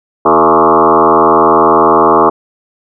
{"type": "tone with frequency modulation", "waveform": "sine", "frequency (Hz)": 760, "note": "F#5", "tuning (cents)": 46, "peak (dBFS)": -4, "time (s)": [0.25, 2.3], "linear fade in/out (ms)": 10, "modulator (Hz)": 80, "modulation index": 5.8, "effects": []}